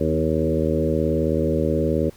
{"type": "harmonic tone with a mistuned harmonic", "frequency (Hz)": 78.8, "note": "D#2", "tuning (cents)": 23, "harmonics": [1, 2, 3, 4, 5, 6, 7], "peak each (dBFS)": [-26, -26, -26, -26, -26, -26, -26], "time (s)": [0, 2.1], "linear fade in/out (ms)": 10, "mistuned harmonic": 3, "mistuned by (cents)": 22, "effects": ["pink hiss -51 dBFS RMS until 2.16 s"]}